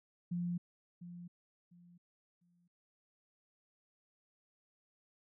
sine tone with echo, 174.7 Hz, F3, 1 cent sharp, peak -34 dBFS, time 0.31-0.58 s, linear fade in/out 10 ms, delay 700 ms, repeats 3, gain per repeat -12 dB, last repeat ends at 2.68 s, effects none

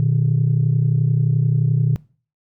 sine tone pair together, 120 / 151.5 Hz, B2 / D#3, -49 / -46 cents, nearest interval major third, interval 403 cents, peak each -16 dBFS, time 0-1.96 s, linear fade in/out 0 ms, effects noise-tail reverb RT60 0.4 s tail -21 dB re dry + tanh soft clip ceiling -9 dBFS

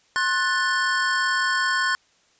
square chord, F# diminished, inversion second, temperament equal with one note detuned, 1063.6 / 1480 / 1760 Hz, C6 / F#6 / A6, +28 / 0 / 0 cents, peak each -26 / -24 / -26 dBFS, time 0.16-1.95 s, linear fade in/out 0 ms, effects white hiss -61 dBFS RMS until 2.39 s + resampled to 16000 Hz

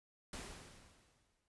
pink noise with exponential decay, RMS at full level -45 dBFS, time 0.33-1.48 s, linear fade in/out 2 ms, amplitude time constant 250 ms, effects noise-tail reverb RT60 0.1 s tail -21 dB re dry + resampled to 24000 Hz

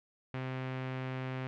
sawtooth tone with low-pass filter, 130 Hz, C3, 11 cents flat, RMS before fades -38 dBFS, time 0.34-1.47 s, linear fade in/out 0 ms, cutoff 2400 Hz, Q 1.6, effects none

